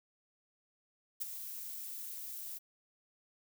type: noise with ADSR envelope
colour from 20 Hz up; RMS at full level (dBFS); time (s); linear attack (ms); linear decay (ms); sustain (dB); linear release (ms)
violet; -35; 1.2-2.59; 18; 19; -9; 21
effects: none